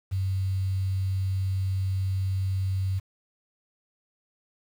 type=tone with quantisation; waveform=sine; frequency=95.3 Hz; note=G2; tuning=48 cents flat; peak=-24 dBFS; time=0.11-3 s; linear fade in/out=20 ms; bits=8; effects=none